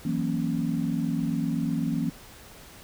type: chord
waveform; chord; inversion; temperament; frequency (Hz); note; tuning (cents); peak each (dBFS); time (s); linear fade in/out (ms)
sine; F# dominant seventh; third; equal with one note detuned; 164.81 / 185 / 233.1 / 273.4; E3 / F#3 / A#3 / C#4; 0 / 0 / 0 / -24; -29 / -33 / -29 / -30; 0.05-2.1; 5
effects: pink hiss -48 dBFS RMS until 2.83 s